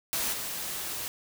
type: noise with level steps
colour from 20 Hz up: white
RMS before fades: -30 / -35 dBFS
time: 0.13-1.08 s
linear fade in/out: 0 ms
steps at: 0.32 s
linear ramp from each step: 20 ms
effects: none